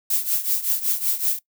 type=noise with tremolo; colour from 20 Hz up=violet; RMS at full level=-19 dBFS; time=0.1-1.39 s; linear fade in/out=5 ms; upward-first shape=triangle; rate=5.3 Hz; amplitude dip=85%; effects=noise-tail reverb RT60 0.1 s tail -20 dB re dry